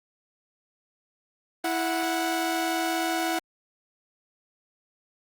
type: tone pair together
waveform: sawtooth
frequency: 329.6 / 735.7 Hz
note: E4 / F#5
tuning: 0 / -10 cents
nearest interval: octave + major second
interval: 1390 cents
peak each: -24 dBFS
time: 1.64-3.39 s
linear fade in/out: 5 ms
effects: Opus 24 kbps